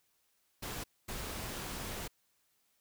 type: noise bursts at uneven times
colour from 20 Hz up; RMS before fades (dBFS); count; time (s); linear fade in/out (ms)
pink; -41; 2; 0.62-0.84 / 1.08-2.08; 10
effects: white hiss -75 dBFS RMS until 2.8 s